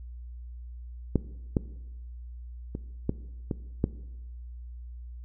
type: clicks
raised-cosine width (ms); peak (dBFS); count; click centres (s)
3; -9 / -10 / -20 / -12 / -15 / -10; 6; 1.157 / 1.568 / 2.751 / 3.094 / 3.512 / 3.841
effects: noise-tail reverb RT60 1.0 s tail -18 dB re dry + added 60 Hz sine -39 dBFS peak until 5.24 s